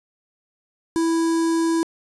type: tone with notch filter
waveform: square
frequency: 329.6 Hz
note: E4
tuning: in tune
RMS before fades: -20 dBFS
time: 0.96-1.83 s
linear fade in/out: 0 ms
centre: 2600 Hz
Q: 0.7
effects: resampled to 24000 Hz + 8-bit